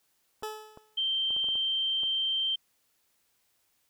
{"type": "clicks", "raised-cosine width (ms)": 1, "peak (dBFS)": -33, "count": 8, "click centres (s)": [0.425, 0.774, 1.306, 1.365, 1.443, 1.487, 1.555, 2.034]}
{"type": "tone with exponential decay", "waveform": "20% pulse", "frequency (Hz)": 430.9, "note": "A4", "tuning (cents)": -36, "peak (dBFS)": -27, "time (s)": [0.43, 0.99], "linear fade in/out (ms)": 2, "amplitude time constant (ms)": 120}
{"type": "tone", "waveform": "sine", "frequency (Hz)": 3136, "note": "G7", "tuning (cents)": 0, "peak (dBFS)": -26, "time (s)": [0.97, 2.56], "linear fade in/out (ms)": 10}
{"effects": ["white hiss -72 dBFS RMS until 3.89 s"]}